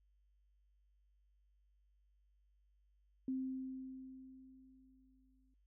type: tone with exponential decay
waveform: sine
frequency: 261.6 Hz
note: C4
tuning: in tune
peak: -35 dBFS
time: 3.28-5.54 s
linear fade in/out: 2 ms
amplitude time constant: 490 ms
effects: noise-tail reverb RT60 0.1 s tail -20 dB re dry + added 50 Hz sine -70 dBFS peak until 5.66 s